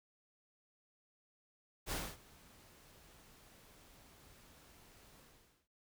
pink noise with ADSR envelope, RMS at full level -38 dBFS, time 1.86-5.68 s, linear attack 54 ms, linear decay 250 ms, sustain -24 dB, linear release 480 ms, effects none

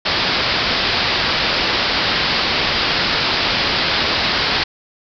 white low-pass noise, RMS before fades -18 dBFS, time 0.05-4.64 s, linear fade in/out 10 ms, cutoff 5100 Hz, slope 96 dB/octave, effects none

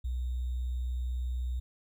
sine tone with sample-and-hold, 62 Hz, B1, 7 cents sharp, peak -30 dBFS, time 0.04-1.6 s, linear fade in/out 10 ms, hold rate 3675 Hz, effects none

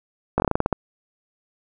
slowing click train, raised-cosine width 1 ms, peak -5 dBFS, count 10, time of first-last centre 0.38-0.727 s, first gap 19 ms, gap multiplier 1.17, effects none

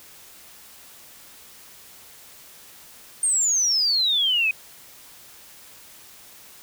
sine exponential sweep, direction down, 8840 to 2489 Hz, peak -18 dBFS, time 3.23-4.51 s, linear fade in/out 2 ms, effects white hiss -47 dBFS RMS until 6.62 s

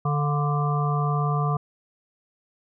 harmonic tone with a mistuned harmonic, 146.9 Hz, D3, 1 cent sharp, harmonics 1 / 3 / 5 / 7 / 8, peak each -22 / -33 / -31 / -33 / -29 dBFS, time 0.05-1.57 s, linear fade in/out 5 ms, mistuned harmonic 5, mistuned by -43 cents, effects none

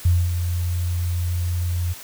sine tone with ADSR envelope, 87.31 Hz, F2, in tune, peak -12 dBFS, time 0.05-1.94 s, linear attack 6 ms, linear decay 240 ms, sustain -8 dB, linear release 22 ms, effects white hiss -39 dBFS RMS until 2.03 s

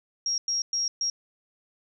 sine tone bursts at uneven times, 5600 Hz, F8, 4 cents sharp, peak -24 dBFS, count 4, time 0.26-0.38 / 0.48-0.62 / 0.73-0.88 / 1.01-1.1 s, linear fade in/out 2 ms, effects none

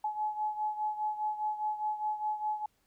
sine beating tone pair, 850 / 854.9 Hz, G#5 / G#5, +40 / +50 cents, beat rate 4.9 Hz, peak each -32 / -37 dBFS, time 0.04-2.66 s, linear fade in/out 5 ms, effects pink hiss -73 dBFS RMS until 2.86 s

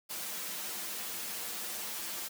white noise with comb filter, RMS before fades -39 dBFS, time 0.09-2.29 s, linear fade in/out 20 ms, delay 7.3 ms, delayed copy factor -0.85, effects high-pass 150 Hz 12 dB/octave

